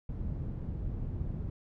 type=low-pass noise; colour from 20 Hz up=white; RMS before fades=-36 dBFS; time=0.09-1.5 s; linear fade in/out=2 ms; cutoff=110 Hz; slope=12 dB/octave; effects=none